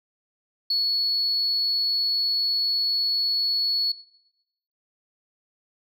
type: tone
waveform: sine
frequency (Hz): 4392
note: C#8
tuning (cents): -17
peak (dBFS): -19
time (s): 0.7-3.92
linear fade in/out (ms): 5
effects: noise-tail reverb RT60 0.9 s tail -21 dB re dry + tanh soft clip ceiling -17 dBFS